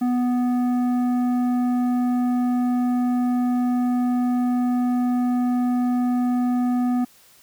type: tone with tanh clipping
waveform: triangle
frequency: 246.9 Hz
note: B3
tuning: in tune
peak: -20 dBFS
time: 0.01-7.05 s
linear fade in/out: 10 ms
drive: 14 dB
effects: white hiss -53 dBFS RMS until 7.42 s